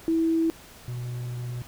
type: tone pair in turn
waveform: sine / triangle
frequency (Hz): 326.8 / 122.41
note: E4 / B2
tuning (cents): -15 / -15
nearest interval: octave + perfect fourth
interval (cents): 1700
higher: first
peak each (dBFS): -20 / -28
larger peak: first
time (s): 0.08-0.5 / 0.88-1.62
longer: second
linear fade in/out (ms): 0
effects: pink hiss -48 dBFS RMS until 1.67 s